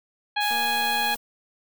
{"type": "harmonic tone", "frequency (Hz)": 830.6, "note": "G#5", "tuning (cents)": 0, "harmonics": [1, 2, 3, 4, 5], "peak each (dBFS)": [-25, -28, -30, -31, -32], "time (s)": [0.36, 1.15], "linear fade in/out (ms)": 10}
{"type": "noise", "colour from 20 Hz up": "blue", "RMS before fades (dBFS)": -34, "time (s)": [0.4, 1.17], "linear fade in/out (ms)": 20}
{"type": "click train", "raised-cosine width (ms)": 1, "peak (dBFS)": -27, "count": 153, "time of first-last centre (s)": [0.51, 1.157], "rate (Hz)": 235}
{"effects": []}